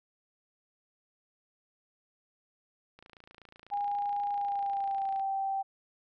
click train, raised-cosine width 0.3 ms, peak -36 dBFS, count 63, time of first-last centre 2.99-5.196 s, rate 28.1 Hz
sine tone with pitch glide, 814 to 779.5 Hz, G#5 to G5, -35 to -10 cents, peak -29 dBFS, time 3.71-5.63 s, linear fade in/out 20 ms, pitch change -75 cents, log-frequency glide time 4.31-5.1 s
effects none

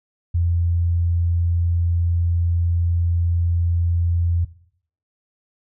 sine tone, 85.6 Hz, F2, 34 cents flat, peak -16 dBFS, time 0.34-4.45 s, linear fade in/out 10 ms, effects noise-tail reverb RT60 0.6 s tail -17 dB re dry

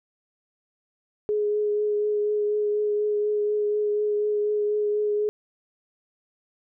sine tone with vibrato, 418.6 Hz, G#4, 14 cents sharp, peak -21 dBFS, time 1.29-5.29 s, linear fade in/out 0 ms, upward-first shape triangle, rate 4.1 Hz, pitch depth 16 cents each way, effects none

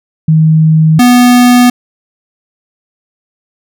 sine / square tone pair in turn, 158 / 245.8 Hz, D#3 / B3, +27 / -8 cents, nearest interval minor sixth, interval 765 cents, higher second, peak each -3 dBFS, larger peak neither, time 0.28-0.99 / 0.99-1.7 s, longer neither, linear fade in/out 5 ms, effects none

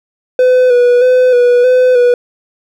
triangle tone with vibrato, 496.9 Hz, B4, 11 cents sharp, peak -3 dBFS, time 0.39-2.14 s, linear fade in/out 2 ms, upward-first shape square, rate 1.6 Hz, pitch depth 31 cents each way, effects none

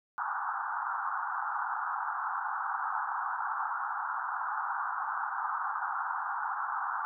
white band-pass noise, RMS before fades -34 dBFS, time 0.18-7.05 s, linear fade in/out 0 ms, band 780 to 1500 Hz, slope 96 dB/octave, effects none

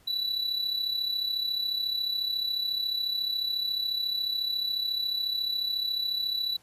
triangle tone with amplitude modulation, 3951 Hz, B7, in tune, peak -23 dBFS, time 0.07-6.57 s, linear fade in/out 10 ms, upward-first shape sine, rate 34.1 Hz, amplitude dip 60%, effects pink hiss -61 dBFS RMS until 6.62 s + resampled to 32000 Hz

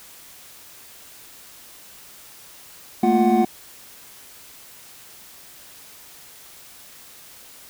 triangle tone cluster, 216 / 232.2 / 351.1 / 743 Hz, A3 / A#3 / F4 / F#5, -32 / -7 / +9 / +7 cents, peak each -18 dBFS, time 3.03-3.45 s, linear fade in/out 5 ms, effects white hiss -45 dBFS RMS until 7.69 s

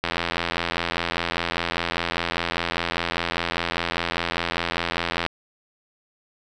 click train, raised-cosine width 0.3 ms, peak -7 dBFS, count 445, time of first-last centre 0.04-5.264 s, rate 85 Hz, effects none

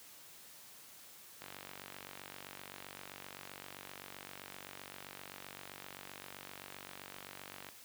click train, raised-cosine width 0.3 ms, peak -30 dBFS, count 300, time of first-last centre 1.42-7.688 s, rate 47.7 Hz, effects white hiss -56 dBFS RMS until 7.84 s + high-pass 80 Hz 12 dB/octave

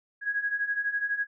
sine beating tone pair, 1647 / 1659 Hz, G#6 / G#6, -15 / -2 cents, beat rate 12 Hz, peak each -32 / -28 dBFS, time 0.21-1.27 s, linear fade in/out 50 ms, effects none

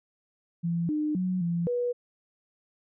sine tone with pitch steps, 169.5 / 302.8 / 183.8 / 170.8 / 486.9 Hz, E3 / D#4 / F#3 / F3 / B4, +49 / -47 / -11 / -38 / -25 cents, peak -25 dBFS, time 0.63-1.93 s, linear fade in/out 20 ms, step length 260 ms, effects none

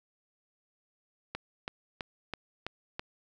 click train, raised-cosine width 0.3 ms, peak -19 dBFS, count 6, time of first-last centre 1.35-2.995 s, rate 3.04 Hz, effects none

